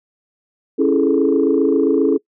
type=chord; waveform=sine; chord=A major seventh; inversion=first; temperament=just; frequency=275 / 330 / 412.5 / 440 Hz; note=C#4 / E4 / G#4 / A4; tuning=-14 / +2 / -12 / 0 cents; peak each=-16 / -17 / -18 / -17 dBFS; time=0.78-2.18 s; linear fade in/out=20 ms; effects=noise-tail reverb RT60 0.1 s tail -23 dB re dry + tanh soft clip ceiling -4 dBFS